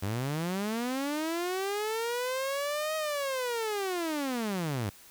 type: linear two-way sweep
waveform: sawtooth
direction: up then down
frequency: 92.8 to 632 to 92.8 Hz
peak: -26 dBFS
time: 0.02-4.9 s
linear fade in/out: 10 ms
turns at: 2.96 s
effects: white hiss -54 dBFS RMS until 5.1 s